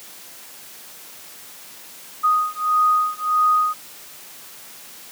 sine beating tone pair, 1243 / 1244.6 Hz, D#6 / D#6, -2 / 0 cents, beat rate 1.6 Hz, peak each -19 dBFS, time 2.23-3.74 s, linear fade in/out 20 ms, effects white hiss -41 dBFS RMS until 5.11 s + high-pass 150 Hz 12 dB/octave

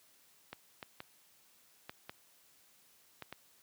clicks, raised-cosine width 0.3 ms, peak -27 dBFS, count 7, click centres 0.53 / 0.828 / 1.004 / 1.895 / 2.095 / 3.223 / 3.326 s, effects white hiss -66 dBFS RMS until 3.62 s + high-pass 80 Hz 12 dB/octave

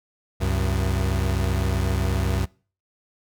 35% pulse tone pair together, 67.2 / 95.04 Hz, C2 / F#2, +47 / +47 cents, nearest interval tritone, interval 600 cents, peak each -22 dBFS, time 0.4-2.46 s, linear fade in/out 20 ms, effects noise-tail reverb RT60 0.4 s tail -24 dB re dry

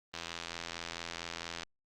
click train, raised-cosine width 0.2 ms, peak -21 dBFS, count 127, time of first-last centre 0.14-1.633 s, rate 84.4 Hz, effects Opus 24 kbps

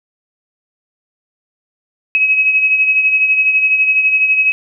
sine beating tone pair, 2553 / 2565 Hz, D#7 / E7, +44 / -48 cents, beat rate 12 Hz, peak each -10 / -19 dBFS, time 2.15-4.52 s, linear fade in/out 0 ms, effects none

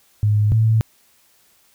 sine tone pair in turn, 105.1 / 111.07 Hz, G#2 / A2, +21 / +17 cents, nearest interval minor second, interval 96 cents, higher second, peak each -13 / -12 dBFS, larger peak second, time 0.23-0.52 / 0.52-0.81 s, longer neither, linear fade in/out 0 ms, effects white hiss -57 dBFS RMS until 1.74 s

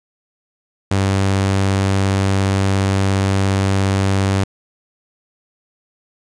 sawtooth tone, 97.2 Hz, G2, 14 cents flat, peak -10 dBFS, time 0.91-4.44 s, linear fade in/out 5 ms, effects resampled to 22050 Hz + 8-bit

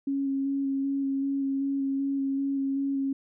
sine tone with vibrato, 274.2 Hz, C#4, 19 cents flat, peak -25 dBFS, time 0.07-3.13 s, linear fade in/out 5 ms, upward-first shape square, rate 2.6 Hz, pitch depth 12 cents each way, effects none

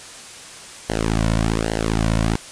sawtooth tone with flanger, 55 Hz, A1, in tune, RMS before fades -20 dBFS, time 0.89-2.36 s, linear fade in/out 5 ms, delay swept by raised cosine 0.81 to 2.51 ms, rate 1.2 Hz, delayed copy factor -0.9, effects white hiss -38 dBFS RMS until 2.51 s + resampled to 22050 Hz

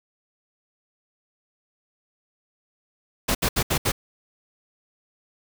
pink noise bursts at uneven times, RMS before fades -22 dBFS, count 5, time 3.28-3.35 / 3.42-3.49 / 3.56-3.63 / 3.7-3.78 / 3.85-3.92 s, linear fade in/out 10 ms, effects none

